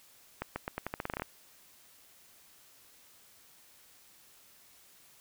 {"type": "accelerating click train", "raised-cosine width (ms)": 0.5, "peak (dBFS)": -19, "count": 13, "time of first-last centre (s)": [0.42, 1.221], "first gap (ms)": 140, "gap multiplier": 0.85, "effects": ["white hiss -60 dBFS RMS until 5.2 s"]}